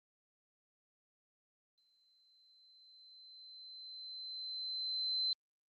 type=tone with exponential growth; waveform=sine; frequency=4071 Hz; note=C8; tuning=48 cents flat; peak=-31 dBFS; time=1.78-5.33 s; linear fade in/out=1 ms; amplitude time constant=770 ms; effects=Opus 32 kbps